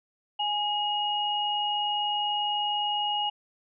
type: tone pair together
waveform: sine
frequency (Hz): 830.6 / 2881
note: G#5 / F#7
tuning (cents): 0 / -47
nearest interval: octave + minor seventh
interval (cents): 2153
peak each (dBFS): -28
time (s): 0.39-3.3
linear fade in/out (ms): 10
effects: none